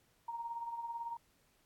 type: tone with tremolo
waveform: sine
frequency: 932.3 Hz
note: A#5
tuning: in tune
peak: -36 dBFS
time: 0.28-1.17 s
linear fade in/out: 5 ms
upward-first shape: triangle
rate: 18 Hz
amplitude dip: 65%
effects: pink hiss -72 dBFS RMS until 1.65 s + AAC 64 kbps